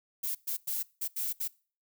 violet noise bursts at uneven times, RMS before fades -33 dBFS, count 6, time 0.23-0.35 / 0.47-0.57 / 0.67-0.83 / 1.01-1.08 / 1.16-1.33 / 1.4-1.48 s, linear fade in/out 10 ms, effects noise-tail reverb RT60 0.4 s tail -23 dB re dry

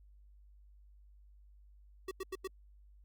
square tone bursts, 380 Hz, F#4, 46 cents sharp, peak -38 dBFS, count 4, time 2.08-2.475 s, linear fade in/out 5 ms, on 32 ms, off 89 ms, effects added 50 Hz sine -57 dBFS peak until 3.04 s + Opus 48 kbps

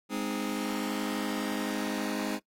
sawtooth chord, Ab major, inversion none, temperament just, 207.7 / 259.6 / 311.5 Hz, Ab3 / C4 / Eb4, 0 / -13 / +2 cents, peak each -30 / -31 / -31 dBFS, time 0.09-2.4 s, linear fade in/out 50 ms, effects noise-tail reverb RT60 0.1 s tail -22 dB re dry + AAC 48 kbps

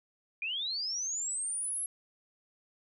sine linear sweep, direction up, 2375 to 11175 Hz, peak -32 dBFS, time 0.42-1.86 s, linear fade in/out 2 ms, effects none

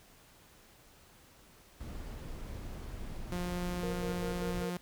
brown noise, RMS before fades -42 dBFS, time 1.8-4.65 s, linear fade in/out 5 ms
sawtooth tone, 177.5 Hz, F3, 28 cents sharp, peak -31 dBFS, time 3.32-4.77 s, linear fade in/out 0 ms
triangle tone with tremolo, 471.3 Hz, A#4, 19 cents sharp, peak -35 dBFS, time 3.83-4.7 s, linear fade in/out 2 ms, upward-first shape square, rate 5.1 Hz, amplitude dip 60%
effects pink hiss -60 dBFS RMS until 4.81 s

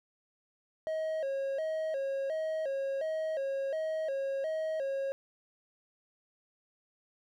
triangle tone with vibrato, 587.3 Hz, D5, in tune, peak -29 dBFS, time 0.87-5.12 s, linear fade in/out 0 ms, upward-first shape square, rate 1.4 Hz, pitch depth 130 cents each way, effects none

